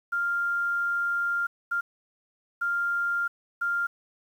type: tone bursts at uneven times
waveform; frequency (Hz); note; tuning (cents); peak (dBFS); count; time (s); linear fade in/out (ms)
sine; 1396.9; F6; 0; -24; 4; 0.12-1.47 / 1.71-1.81 / 2.61-3.28 / 3.61-3.87; 10
effects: 9-bit